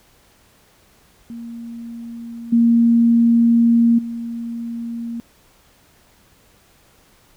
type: tone with level steps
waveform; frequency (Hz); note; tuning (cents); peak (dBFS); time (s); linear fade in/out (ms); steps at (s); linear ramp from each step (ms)
sine; 233.1; A#3; 0; -29 / -10 / -24; 1.3-5.2; 0; 2.52 / 3.98; 10
effects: pink hiss -54 dBFS RMS until 7.36 s